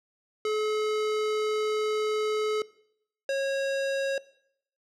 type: tone pair in turn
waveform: square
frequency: 428.4 / 546.5 Hz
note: A4 / C#5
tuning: -46 / -25 cents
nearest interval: major third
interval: 421 cents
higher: second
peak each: -26 dBFS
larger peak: neither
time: 0.45-2.62 / 3.29-4.18 s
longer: first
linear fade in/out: 2 ms
effects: noise-tail reverb RT60 0.7 s tail -20 dB re dry + low-pass 6000 Hz 12 dB/octave